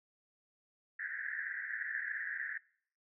pink band-pass noise, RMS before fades -40 dBFS, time 0.99-2.58 s, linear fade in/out 5 ms, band 1600 to 1900 Hz, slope 96 dB/octave, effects noise-tail reverb RT60 0.6 s tail -23 dB re dry

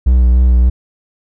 triangle tone with vibrato, 61.74 Hz, B1, in tune, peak -4 dBFS, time 0.06-0.7 s, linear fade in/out 10 ms, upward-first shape sine, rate 3.4 Hz, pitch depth 32 cents each way, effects none

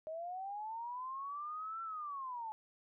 sine linear two-way sweep, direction up then down, 620 to 1352 to 857 Hz, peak -40 dBFS, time 0.07-2.52 s, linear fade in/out 0 ms, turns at 1.82 s, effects none

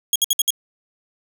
15% pulse tone bursts, 3297 Hz, G#7, 13 cents flat, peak -7 dBFS, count 5, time 0.13-0.505 s, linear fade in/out 2 ms, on 27 ms, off 60 ms, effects none

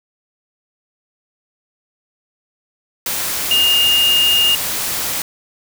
sine tone in noise, 2833 Hz, F7, 24 cents sharp, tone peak -11 dBFS, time 3.51-4.55 s, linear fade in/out 2 ms, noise white, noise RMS -21 dBFS, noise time 3.06-5.22 s, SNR +7 dB, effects none

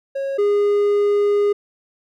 triangle tone pair in turn, 547 / 409.8 Hz, C#5 / G#4, -23 / -23 cents, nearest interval perfect fourth, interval 500 cents, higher first, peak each -19 / -12 dBFS, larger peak second, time 0.15-0.38 / 0.38-1.53 s, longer second, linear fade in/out 10 ms, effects none

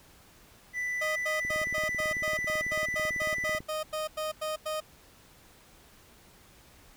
triangle tone, 1984 Hz, B6, 7 cents sharp, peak -28 dBFS, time 0.73-3.6 s, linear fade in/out 50 ms
30% pulse tone bursts, 620 Hz, D#5, 6 cents flat, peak -28 dBFS, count 16, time 1.01-4.805 s, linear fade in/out 10 ms, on 150 ms, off 93 ms
click train, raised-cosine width 3 ms, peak -30 dBFS, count 40, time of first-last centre 1.45-3.605 s, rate 18.1 Hz
effects pink hiss -57 dBFS RMS until 6.96 s

